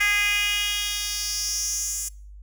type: tone with high-pass filter sweep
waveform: 10% pulse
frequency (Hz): 411.6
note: G#4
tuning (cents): -16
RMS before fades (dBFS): -25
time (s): 0-2.09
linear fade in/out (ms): 10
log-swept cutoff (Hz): 2000 to 7800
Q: 3.3
effects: noise-tail reverb RT60 0.5 s tail -25 dB re dry + added 50 Hz sine -40 dBFS peak until 2.42 s